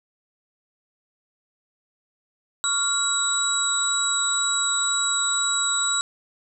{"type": "tone cluster", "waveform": "sine", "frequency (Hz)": [1123, 1399, 3878, 7790], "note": ["C#6", "F6", "B7", "B8"], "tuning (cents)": [22, 3, -32, -25], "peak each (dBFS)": [-31, -27, -25, -24], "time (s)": [2.64, 6.01], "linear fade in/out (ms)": 0, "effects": []}